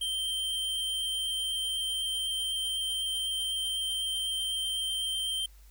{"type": "tone with vibrato", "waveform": "square", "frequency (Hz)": 3136, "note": "G7", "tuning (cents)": 0, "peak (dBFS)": -30, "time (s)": [0.01, 5.46], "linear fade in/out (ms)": 5, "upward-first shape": "sine", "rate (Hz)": 8, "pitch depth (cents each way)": 8, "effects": ["added 50 Hz sine -51 dBFS peak until 5.7 s", "white hiss -63 dBFS RMS until 5.7 s"]}